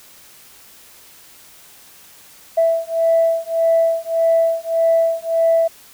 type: beating tone pair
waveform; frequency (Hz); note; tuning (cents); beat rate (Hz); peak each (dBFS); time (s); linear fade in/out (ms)
sine; 659.3 / 661; E5 / E5; 0 / +5; 1.7; -16; 2.57-5.68; 10
effects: tanh soft clip ceiling -6 dBFS + white hiss -45 dBFS RMS until 5.93 s